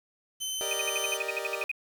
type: tone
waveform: 20% pulse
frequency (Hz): 3069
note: G7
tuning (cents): -37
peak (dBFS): -26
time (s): 0.4-1.18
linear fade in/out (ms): 20
type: chord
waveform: sawtooth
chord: Eb major seventh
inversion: first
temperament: equal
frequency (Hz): 392 / 466.2 / 587.3 / 622.3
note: G4 / Bb4 / D5 / Eb5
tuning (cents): 0 / 0 / 0 / 0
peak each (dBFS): -35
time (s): 0.61-1.64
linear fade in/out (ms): 0
type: tone bursts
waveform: sine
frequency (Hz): 2491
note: D#7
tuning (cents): +1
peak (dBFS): -27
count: 13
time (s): 0.71-1.715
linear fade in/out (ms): 2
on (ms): 21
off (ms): 61
effects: 9-bit